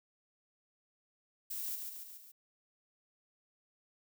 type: noise with echo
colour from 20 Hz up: violet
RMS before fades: -40 dBFS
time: 1.5-1.76 s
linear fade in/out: 10 ms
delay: 140 ms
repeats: 4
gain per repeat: -4 dB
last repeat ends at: 2.32 s
effects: none